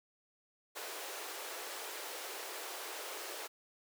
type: high-pass noise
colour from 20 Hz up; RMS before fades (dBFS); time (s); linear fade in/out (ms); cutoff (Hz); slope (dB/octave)
pink; -44; 0.75-3.48; 20; 360; 48
effects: none